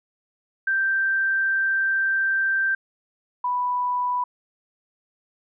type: tone pair in turn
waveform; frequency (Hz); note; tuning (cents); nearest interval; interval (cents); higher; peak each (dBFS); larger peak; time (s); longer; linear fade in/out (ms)
sine; 1568 / 987.8; G6 / B5; 0 / 0; minor sixth; 800; first; -19 / -21; first; 0.67-2.75 / 3.44-4.24; first; 5
effects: none